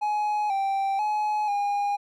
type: tone with pitch steps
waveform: triangle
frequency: 840 / 783 / 846 / 813 Hz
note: G#5 / G5 / G#5 / G#5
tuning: +19 / -2 / +32 / -37 cents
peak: -21 dBFS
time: 0.01-1.97 s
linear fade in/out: 20 ms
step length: 490 ms
effects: none